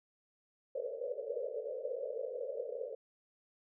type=band-pass noise; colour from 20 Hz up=white; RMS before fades=-40 dBFS; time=0.75-2.95 s; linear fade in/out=5 ms; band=440 to 580 Hz; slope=96 dB/octave; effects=none